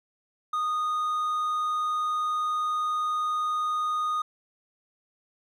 triangle tone, 1235 Hz, D#6, 13 cents flat, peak -23 dBFS, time 0.53-4.22 s, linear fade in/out 5 ms, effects none

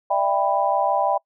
sine chord, E minor seventh, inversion third, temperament just, 593.3 / 659.3 / 791.1 / 988.9 Hz, D5 / E5 / G5 / B5, +18 / 0 / +16 / +2 cents, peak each -24 / -24 / -21 / -24 dBFS, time 0.1-1.18 s, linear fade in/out 10 ms, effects noise-tail reverb RT60 0.1 s tail -26 dB re dry

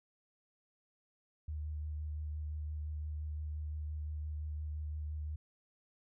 sine tone with vibrato, 76 Hz, D#2, 40 cents flat, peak -37 dBFS, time 1.48-5.36 s, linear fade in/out 5 ms, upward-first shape sine, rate 5.8 Hz, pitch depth 16 cents each way, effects none

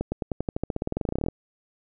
accelerating click train, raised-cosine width 2 ms, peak -13 dBFS, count 24, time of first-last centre 0.01-1.285 s, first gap 110 ms, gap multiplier 0.93, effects none

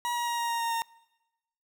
40% pulse tone with pitch steps, 959 / 952.4 / 945.8 / 939.3 / 932.8 / 926.3 / 919.9 Hz, A#5 / A#5 / A#5 / A#5 / A#5 / A#5 / A#5, +49 / +37 / +25 / +13 / +1 / -11 / -23 cents, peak -27 dBFS, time 0.05-0.82 s, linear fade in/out 0 ms, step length 110 ms, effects noise-tail reverb RT60 1.0 s tail -23 dB re dry

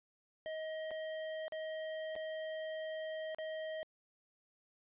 square tone with dropouts, 631 Hz, D#5, 24 cents sharp, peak -40 dBFS, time 0.46-3.83 s, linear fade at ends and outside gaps 0 ms, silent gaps 0.908-0.914 / 1.481-1.522 / 2.154-2.162 / 3.347-3.385 s, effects resampled to 8000 Hz

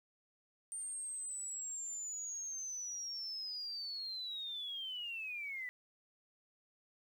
sine linear sweep, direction down, 8870 to 1955 Hz, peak -40 dBFS, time 0.72-5.69 s, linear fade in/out 0 ms, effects 11-bit

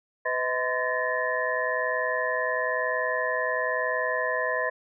sine tone cluster, 504 / 635 / 1025 / 1733 / 1854 Hz, B4 / D#5 / C6 / A6 / A#6, +35 / +35 / -36 / -27 / -10 cents, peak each -31 / -30 / -31 / -30 / -32 dBFS, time 0.25-4.7 s, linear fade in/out 10 ms, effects none

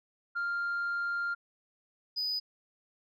sine tone pair in turn, 1396.9 / 4978 Hz, F6 / D#8, 0 / 0 cents, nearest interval octave + minor seventh, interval 2200 cents, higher second, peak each -28 dBFS, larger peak neither, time 0.35-1.35 / 2.16-2.4 s, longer first, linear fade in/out 20 ms, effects tanh soft clip ceiling -28 dBFS

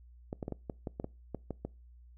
clicks, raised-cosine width 2 ms, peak -23 dBFS, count 11, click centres 0.329 / 0.428 / 0.481 / 0.523 / 0.698 / 0.872 / 0.999 / 1.044 / 1.347 / 1.507 / 1.65 s, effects noise-tail reverb RT60 0.3 s tail -24 dB re dry + added 60 Hz sine -53 dBFS peak until 2.17 s

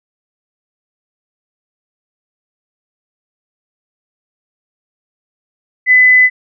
sine tone, 2008 Hz, B6, 28 cents sharp, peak -4 dBFS, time 5.86-6.3 s, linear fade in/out 50 ms, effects none

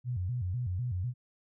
sine tone with vibrato, 105.9 Hz, G#2, 34 cents sharp, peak -30 dBFS, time 0.04-1.14 s, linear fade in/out 50 ms, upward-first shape square, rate 4 Hz, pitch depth 270 cents each way, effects none

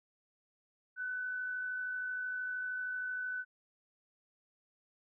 sine tone with amplitude modulation, 1501 Hz, F#6, 24 cents sharp, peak -34 dBFS, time 0.96-3.45 s, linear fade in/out 50 ms, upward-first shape sine, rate 53 Hz, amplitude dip 30%, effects none

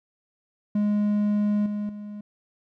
triangle tone with level steps, 207.7 Hz, G#3, in tune, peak -18 / -24 / -32 dBFS, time 0.75-2.21 s, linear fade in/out 5 ms, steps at 1.66 / 1.89 s, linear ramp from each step 2 ms, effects none

